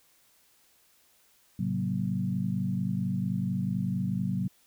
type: tone cluster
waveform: sine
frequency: 110.5 / 134.9 / 186.3 / 235.4 Hz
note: A2 / C#3 / F#3 / A#3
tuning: +8 / -47 / +12 / +17 cents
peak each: -35 / -33 / -29 / -37 dBFS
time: 1.59-4.48 s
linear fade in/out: 5 ms
effects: white hiss -64 dBFS RMS until 4.66 s